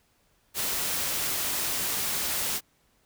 white noise, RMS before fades -29 dBFS, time 0.54-2.61 s, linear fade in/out 50 ms, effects pink hiss -67 dBFS RMS until 3.05 s

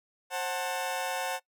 sawtooth chord, F# diminished, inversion second, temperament just, 532.8 / 740 / 888 Hz, C5 / F#5 / A5, +31 / 0 / +16 cents, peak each -32 / -30 / -32 dBFS, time 0.3-1.4 s, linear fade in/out 50 ms, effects noise-tail reverb RT60 0.1 s tail -21 dB re dry

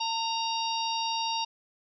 harmonic tone with a mistuned harmonic, 932.3 Hz, A#5, in tune, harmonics 1 / 3 / 4 / 5 / 6, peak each -30 / -35 / -36 / -37 / -38 dBFS, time 0-1.45 s, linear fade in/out 10 ms, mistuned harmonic 1, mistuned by -47 cents, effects none

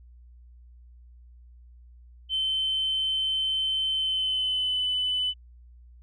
sine tone with pitch glide, 3078 to 3004 Hz, G7 to F#7, -32 to +26 cents, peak -23 dBFS, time 2.29-5.34 s, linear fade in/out 50 ms, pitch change -42 cents, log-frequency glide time 3.93-4.86 s, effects tanh soft clip ceiling -19 dBFS + added 60 Hz sine -48 dBFS peak until 6.02 s

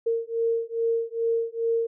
sine beating tone pair, 458.1 / 460.5 Hz, A#4 / A#4, -30 / -21 cents, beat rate 2.4 Hz, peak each -26 dBFS, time 0.06-1.87 s, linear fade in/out 10 ms, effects none

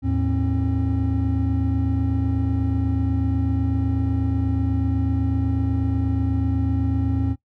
triangle tone cluster, 79.8 / 107.9 / 268.1 Hz, D#2 / A2 / C4, +44 / -33 / +42 cents, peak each -21 dBFS, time 0.02-7.36 s, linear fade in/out 50 ms, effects noise-tail reverb RT60 0.1 s tail -18 dB re dry + tanh soft clip ceiling -10 dBFS

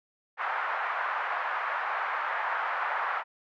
white band-pass noise, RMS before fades -31 dBFS, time 0.37-3.24 s, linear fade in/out 50 ms, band 750 to 1600 Hz, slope 24 dB/octave, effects none

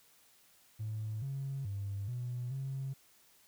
triangle tone with pitch steps, 108.5 / 136.8 / 99.8 / 122.9 / 134.8 Hz, A2 / C#3 / G2 / B2 / C#3, -24 / -23 / +32 / -8 / -48 cents, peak -32 dBFS, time 0.79-2.94 s, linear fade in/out 20 ms, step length 430 ms, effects tanh soft clip ceiling -33 dBFS + white hiss -65 dBFS RMS until 3.47 s

